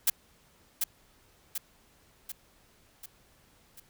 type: noise with echo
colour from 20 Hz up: blue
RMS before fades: -23 dBFS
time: 0.07-0.1 s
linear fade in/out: 5 ms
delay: 740 ms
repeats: 5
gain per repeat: -5 dB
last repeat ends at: 3.8 s
effects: pink hiss -63 dBFS RMS until 3.89 s

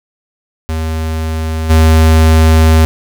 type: tone with level steps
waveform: square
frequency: 79.8 Hz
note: D#2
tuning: 44 cents sharp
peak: -15 / -5 dBFS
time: 0.69-2.85 s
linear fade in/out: 0 ms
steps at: 1.69 s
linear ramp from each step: 20 ms
effects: none

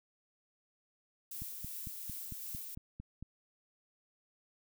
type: noise with tremolo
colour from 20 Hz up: violet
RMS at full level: -43 dBFS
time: 1.31-2.75 s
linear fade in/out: 5 ms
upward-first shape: sine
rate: 2.7 Hz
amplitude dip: 25%
type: click train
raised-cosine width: 5 ms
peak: -32 dBFS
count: 9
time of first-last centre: 1.42-3.226 s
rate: 4.43 Hz
effects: none

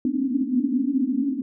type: band-pass noise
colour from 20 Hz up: white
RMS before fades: -23 dBFS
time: 0.05-1.42 s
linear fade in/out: 2 ms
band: 240 to 280 Hz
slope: 96 dB/octave
effects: none

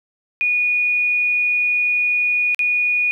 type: tone with dropouts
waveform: sine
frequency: 2457 Hz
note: D#7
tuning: 22 cents flat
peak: -15 dBFS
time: 0.41-3.11 s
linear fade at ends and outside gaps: 0 ms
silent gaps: 2.546-2.592 s
effects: 9-bit

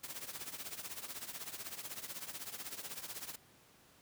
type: noise with tremolo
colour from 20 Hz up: white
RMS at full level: -42 dBFS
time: 0.03-3.36 s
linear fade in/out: 10 ms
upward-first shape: triangle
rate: 16 Hz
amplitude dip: 85%
effects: pink hiss -64 dBFS RMS until 4.01 s + high-pass 80 Hz 12 dB/octave

